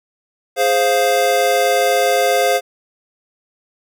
square chord, F minor, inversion first, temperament equal, 415.3 / 523.3 / 698.5 Hz, Ab4 / C5 / F5, 0 / 0 / 0 cents, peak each -21 / -17 / -17 dBFS, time 0.56-2.61 s, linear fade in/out 50 ms, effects none

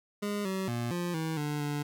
25% pulse tone with pitch steps, 205.5 / 190.4 / 119.1 / 175.2 / 160.4 / 148.1 / 146.4 Hz, G#3 / F#3 / A#2 / F3 / E3 / D3 / D3, -18 / +50 / +38 / +6 / -47 / +15 / -5 cents, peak -27 dBFS, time 0.22-1.83 s, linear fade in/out 10 ms, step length 230 ms, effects none

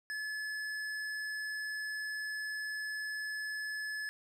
sine tone with hard clipping, 1718 Hz, A6, 42 cents flat, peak -38 dBFS, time 0.1-4.09 s, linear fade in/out 0 ms, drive 11 dB, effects none

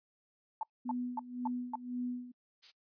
sine tone bursts, 880 Hz, A5, in tune, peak -32 dBFS, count 5, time 0.61-1.755 s, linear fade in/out 2 ms, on 21 ms, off 260 ms
sine tone with tremolo, 246.9 Hz, B3, in tune, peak -33 dBFS, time 0.85-2.32 s, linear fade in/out 10 ms, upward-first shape sine, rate 1.9 Hz, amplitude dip 80%
violet noise, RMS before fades -42 dBFS, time 2.62-2.72 s, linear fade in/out 20 ms
effects noise-tail reverb RT60 0.1 s tail -25 dB re dry + resampled to 11025 Hz

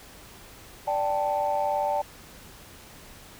sine chord, D suspended fourth, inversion none, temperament just, 587.3 / 783.1 / 881 Hz, D5 / G5 / A5, 0 / -2 / +2 cents, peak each -27 / -27 / -27 dBFS, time 0.87-2.02 s, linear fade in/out 10 ms, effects tanh soft clip ceiling -16 dBFS + pink hiss -48 dBFS RMS until 3.39 s

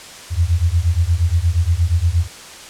sine beating tone pair, 81 / 89.5 Hz, E2 / F2, -30 / +43 cents, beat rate 8.5 Hz, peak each -16 dBFS, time 0.3-2.28 s, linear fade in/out 50 ms, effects white hiss -36 dBFS RMS until 2.69 s + low-pass 8000 Hz 12 dB/octave

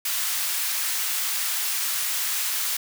white high-pass noise, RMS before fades -26 dBFS, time 0.05-2.77 s, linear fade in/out 5 ms, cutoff 1200 Hz, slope 12 dB/octave, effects none

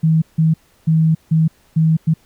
sine tone bursts at uneven times, 160 Hz, D#3, 49 cents sharp, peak -10 dBFS, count 6, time 0.03-0.22 / 0.38-0.54 / 0.87-1.15 / 1.31-1.48 / 1.76-1.97 / 2.07-2.14 s, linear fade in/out 10 ms, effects pink hiss -55 dBFS RMS until 2.25 s

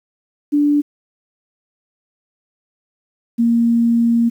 sine tone pair in turn, 291.9 / 233.2 Hz, D4 / A#3, -10 / +1 cents, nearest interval major third, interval 389 cents, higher first, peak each -11 dBFS, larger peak neither, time 0.52-0.82 / 3.38-4.3 s, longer second, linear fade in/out 20 ms, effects 8-bit

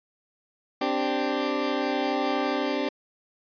20% pulse chord, C suspended second, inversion none, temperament equal, 261.6 / 293.7 / 392 Hz, C4 / D4 / G4, 0 / 0 / 0 cents, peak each -24 / -23 / -25 dBFS, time 0.81-2.89 s, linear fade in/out 5 ms, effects resampled to 11025 Hz

